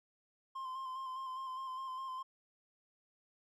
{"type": "tone with vibrato", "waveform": "triangle", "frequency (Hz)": 1046.5, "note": "C6", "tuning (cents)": 0, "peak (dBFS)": -38, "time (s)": [0.55, 2.23], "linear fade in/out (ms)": 10, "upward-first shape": "square", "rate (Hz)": 4.9, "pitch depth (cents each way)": 25, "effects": []}